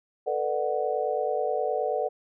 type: chord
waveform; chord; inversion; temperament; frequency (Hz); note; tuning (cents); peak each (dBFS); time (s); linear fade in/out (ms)
sine; B minor seventh; third; just; 444.5 / 493.9 / 592.7 / 740.8; A4 / B4 / D5 / F#5; +18 / 0 / +16 / +2; -30; 0.26-2.09; 20
effects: none